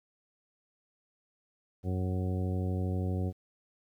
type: harmonic tone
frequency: 92.5 Hz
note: F#2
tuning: in tune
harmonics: 1 / 2 / 3 / 4 / 5 / 6 / 8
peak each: -30 / -36 / -40 / -42 / -44 / -46 / -48 dBFS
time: 1.83-3.33 s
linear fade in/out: 50 ms
effects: 11-bit